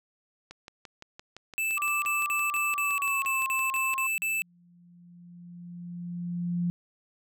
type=click train; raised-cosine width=0.2 ms; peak=-26 dBFS; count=21; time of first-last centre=0.51-3.935 s; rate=5.84 Hz
type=tone bursts; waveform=square; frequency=2637 Hz; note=E7; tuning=in tune; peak=-27 dBFS; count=12; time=1.58-4.42 s; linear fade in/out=0 ms; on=200 ms; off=40 ms
type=tone with pitch glide; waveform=sine; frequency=1174.7 to 1064.8 Hz; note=D6 to C6; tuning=0 to +30 cents; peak=-30 dBFS; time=1.77-4.07 s; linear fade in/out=5 ms; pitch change=-170 cents; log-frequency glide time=2.71-3.41 s
type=tone with exponential growth; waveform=sine; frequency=174.4 Hz; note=F3; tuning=2 cents flat; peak=-24 dBFS; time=4.12-6.7 s; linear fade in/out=0 ms; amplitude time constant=560 ms
effects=none